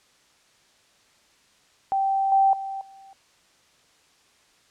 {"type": "tone with level steps", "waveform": "sine", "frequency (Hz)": 779, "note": "G5", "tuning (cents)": -11, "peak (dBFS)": [-20, -15, -29, -45], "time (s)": [1.92, 3.13], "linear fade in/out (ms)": 0, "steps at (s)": [2.32, 2.53, 2.81], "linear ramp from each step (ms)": 2, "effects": ["white hiss -60 dBFS RMS until 4.7 s", "low-pass 7000 Hz 12 dB/octave"]}